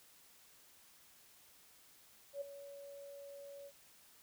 sine tone with ADSR envelope, 563 Hz, C#5, 27 cents sharp, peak -37 dBFS, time 2.33-3.72 s, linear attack 82 ms, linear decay 11 ms, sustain -12 dB, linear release 56 ms, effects white hiss -64 dBFS RMS until 4.22 s

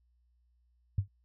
sine tone with exponential decay, 98 Hz, G2, in tune, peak -22 dBFS, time 0.98-1.08 s, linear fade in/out 5 ms, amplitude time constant 21 ms, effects added 60 Hz sine -67 dBFS peak until 1.24 s

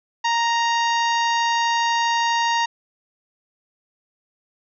harmonic tone, 932.3 Hz, A#5, in tune, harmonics 1 / 2 / 3 / 4 / 5 / 6 / 7, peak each -19 / -25 / -29 / -31 / -33 / -35 / -36 dBFS, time 0.24-2.66 s, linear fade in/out 10 ms, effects none

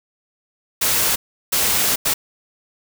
white noise bursts at uneven times, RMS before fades -18 dBFS, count 3, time 0.81-1.16 / 1.52-1.96 / 2.05-2.14 s, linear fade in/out 10 ms, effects none

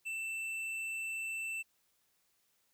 triangle tone with tanh clipping, 2666 Hz, E7, 19 cents sharp, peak -38 dBFS, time 0.05-1.63 s, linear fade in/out 20 ms, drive 13 dB, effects white hiss -75 dBFS RMS until 2.73 s

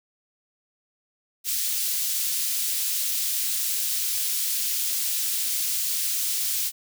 white high-pass noise, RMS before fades -26 dBFS, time 1.44-6.72 s, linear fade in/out 50 ms, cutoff 3500 Hz, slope 12 dB/octave, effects none

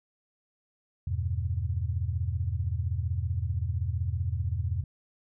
sine chord, E minor, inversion none, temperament equal, 82.41 / 98 / 123.47 Hz, E2 / G2 / B2, 0 / 0 / 0 cents, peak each -30 / -31 / -34 dBFS, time 1.07-4.84 s, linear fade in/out 5 ms, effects none

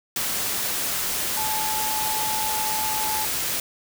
sine tone in noise, 866 Hz, A5, 28 cents flat, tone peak -27 dBFS, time 1.37-3.25 s, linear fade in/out 2 ms, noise white, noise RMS -26 dBFS, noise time 0.16-3.6 s, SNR -4 dB, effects none

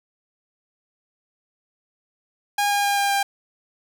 sawtooth tone with pitch steps, 816 / 811.3 / 806.6 / 802 / 797.4 Hz, G#5 / G#5 / G5 / G5 / G5, -31 / -41 / +49 / +39 / +29 cents, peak -15 dBFS, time 2.58-3.23 s, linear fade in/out 5 ms, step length 130 ms, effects none

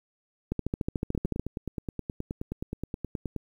two click trains, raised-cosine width 3 ms, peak -15 / -19 dBFS, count 13 / 22, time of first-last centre 0.52-1.396 / 1.15-3.363 s, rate 13.7 / 9.49 Hz, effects 9-bit

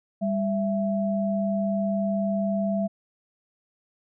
sine tone pair together, 198.97 / 665 Hz, G3 / E5, +26 / +15 cents, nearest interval octave + major sixth, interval 2089 cents, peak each -24 / -27 dBFS, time 0.21-2.88 s, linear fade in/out 20 ms, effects none

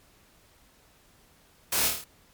white noise with echo, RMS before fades -27 dBFS, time 1.72-1.88 s, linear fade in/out 5 ms, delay 27 ms, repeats 6, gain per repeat -3 dB, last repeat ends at 2.042 s, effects pink hiss -60 dBFS RMS until 2.33 s + MP3 96 kbps

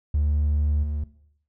triangle tone with level steps, 74 Hz, D2, 14 cents sharp, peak -16 / -22 dBFS, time 0.14-1.04 s, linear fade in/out 5 ms, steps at 0.83 s, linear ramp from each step 5 ms, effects noise-tail reverb RT60 0.7 s tail -18 dB re dry + tanh soft clip ceiling -14 dBFS

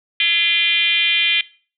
sine tone with frequency modulation, 2769 Hz, F7, 15 cents flat, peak -13 dBFS, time 0.2-1.41 s, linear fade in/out 2 ms, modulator 361 Hz, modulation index 2, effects noise-tail reverb RT60 0.4 s tail -21 dB re dry

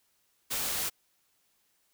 white noise, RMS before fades -32 dBFS, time 0.5-0.9 s, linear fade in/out 20 ms, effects white hiss -72 dBFS RMS until 1.93 s

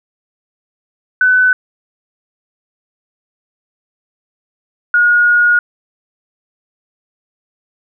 sine tone pair in turn, 1504 / 1440.8 Hz, F#6 / F#6, +28 / -46 cents, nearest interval minor second, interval 74 cents, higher first, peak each -7 dBFS, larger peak neither, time 1.21-1.53 / 4.94-5.59 s, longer second, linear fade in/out 2 ms, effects none

